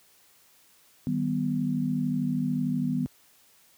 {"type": "chord", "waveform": "sine", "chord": "Eb augmented", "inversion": "none", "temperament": "equal with one note detuned", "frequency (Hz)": [155.56, 193.75, 246.9], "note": ["Eb3", "G3", "B3"], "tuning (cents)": [0, -20, 0], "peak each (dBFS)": [-30, -31, -27], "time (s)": [1.07, 3.06], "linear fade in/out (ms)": 0, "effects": ["white hiss -60 dBFS RMS until 3.77 s", "high-pass 60 Hz 12 dB/octave"]}